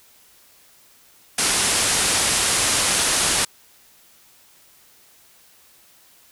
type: low-pass noise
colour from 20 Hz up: white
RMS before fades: -20 dBFS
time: 1.38-3.45 s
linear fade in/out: 5 ms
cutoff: 11000 Hz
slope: 96 dB/octave
effects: white hiss -53 dBFS RMS until 6.31 s